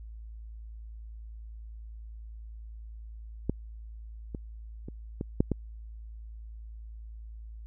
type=clicks; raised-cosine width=3 ms; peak=-14 / -23 / -26 / -19 / -9 / -14 dBFS; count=6; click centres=3.496 / 4.348 / 4.885 / 5.211 / 5.405 / 5.517 s; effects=added 55 Hz sine -41 dBFS peak until 7.66 s